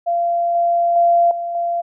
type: tone with level steps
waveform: sine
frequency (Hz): 688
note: F5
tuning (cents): -26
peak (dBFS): -15 / -13 / -10 / -21 / -17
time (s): 0.06-1.82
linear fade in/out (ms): 20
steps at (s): 0.55 / 0.96 / 1.31 / 1.55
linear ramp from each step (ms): 2
effects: none